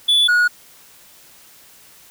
triangle tone pair in turn, 3452 / 1451.4 Hz, A7 / F#6, -34 / -34 cents, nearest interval octave + minor third, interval 1500 cents, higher first, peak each -10 dBFS, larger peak neither, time 0.08-0.28 / 0.28-0.48 s, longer neither, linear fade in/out 10 ms, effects white hiss -47 dBFS RMS until 2.1 s

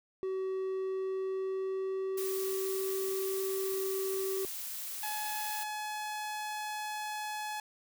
triangle tone with pitch glide, 379.2 to 384.7 Hz, F#4 to G4, +43 to -33 cents, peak -30 dBFS, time 0.23-4.45 s, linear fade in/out 0 ms, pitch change +24 cents, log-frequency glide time 0.46-3.22 s
blue noise, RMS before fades -40 dBFS, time 2.17-5.64 s, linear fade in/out 10 ms
sawtooth tone, 849 Hz, G#5, 38 cents sharp, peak -32 dBFS, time 5.03-7.6 s, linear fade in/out 2 ms
effects none

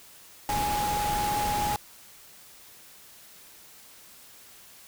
sine tone in noise, 830.6 Hz, G#5, in tune, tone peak -26 dBFS, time 0.49-1.76 s, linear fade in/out 0 ms, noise pink, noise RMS -32 dBFS, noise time 0.49-1.76 s, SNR +3 dB, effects white hiss -51 dBFS RMS until 4.87 s

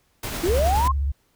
pink noise with tremolo, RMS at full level -29 dBFS, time 0.23-0.88 s, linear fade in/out 5 ms, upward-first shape sine, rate 9.6 Hz, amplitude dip 25%
sine linear sweep, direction up, 311.1 to 1093 Hz, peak -19 dBFS, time 0.43-0.92 s, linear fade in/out 10 ms
sine tone with vibrato, 69.6 Hz, C#2, 8 cents sharp, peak -20 dBFS, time 0.48-1.12 s, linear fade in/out 10 ms, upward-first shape square, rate 17 Hz, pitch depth 84 cents each way
effects pink hiss -65 dBFS RMS until 1.35 s

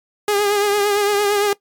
sawtooth tone with vibrato, 409.6 Hz, G#4, 24 cents flat, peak -11 dBFS, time 0.28-1.53 s, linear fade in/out 2 ms, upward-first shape triangle, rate 8.8 Hz, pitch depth 49 cents each way, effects noise-tail reverb RT60 0.1 s tail -19 dB re dry + MP3 96 kbps

